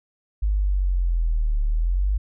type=linear two-way sweep; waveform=sine; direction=down then up; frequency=52 to 35.99 to 52 Hz; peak=-18 dBFS; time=0.42-2.18 s; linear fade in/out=10 ms; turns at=1.63 s; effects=none